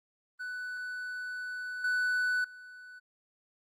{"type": "tone with level steps", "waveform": "triangle", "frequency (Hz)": 1491, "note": "F#6", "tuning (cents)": 13, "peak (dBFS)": [-34, -25, -45], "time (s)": [0.39, 3], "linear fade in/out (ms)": 20, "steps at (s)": [1.84, 2.44], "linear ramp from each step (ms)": 5, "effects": ["Opus 24 kbps"]}